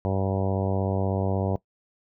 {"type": "harmonic tone", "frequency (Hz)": 96.4, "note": "G2", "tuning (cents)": -28, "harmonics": [1, 2, 3, 4, 5, 6, 7, 8, 9, 10], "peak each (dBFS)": [-26, -30, -34, -33, -33, -33, -35, -38, -41, -41], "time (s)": [0.05, 1.56], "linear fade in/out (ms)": 0, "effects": ["noise-tail reverb RT60 0.1 s tail -19 dB re dry"]}